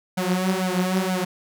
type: tone with flanger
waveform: sawtooth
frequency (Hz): 185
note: F#3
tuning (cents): 0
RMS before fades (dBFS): -23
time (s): 0.17-1.25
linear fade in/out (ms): 10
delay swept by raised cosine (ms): 1.3 to 7.2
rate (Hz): 2.1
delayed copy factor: +0.85
effects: none